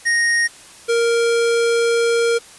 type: tone pair in turn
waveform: square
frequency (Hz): 1864.7 / 466.2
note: A#6 / A#4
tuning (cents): 0 / 0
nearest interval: 2 octaves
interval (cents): 2400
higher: first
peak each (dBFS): -15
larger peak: neither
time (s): 0.05-0.48 / 0.88-2.39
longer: second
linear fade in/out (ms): 20
effects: white hiss -42 dBFS RMS until 2.58 s + resampled to 24000 Hz